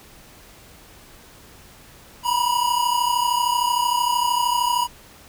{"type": "tone pair together", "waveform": "square", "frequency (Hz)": [954.7, 987.8], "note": ["A#5", "B5"], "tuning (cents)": [41, 0], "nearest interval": "minor second", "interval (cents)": 59, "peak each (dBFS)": -22, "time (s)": [2.23, 4.88], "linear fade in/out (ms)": 50, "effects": ["pink hiss -47 dBFS RMS until 5.28 s"]}